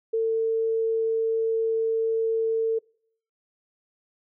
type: tone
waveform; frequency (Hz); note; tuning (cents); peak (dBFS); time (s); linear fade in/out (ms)
sine; 449.3; A4; +36; -21; 0.13-2.79; 10
effects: noise-tail reverb RT60 0.6 s tail -26 dB re dry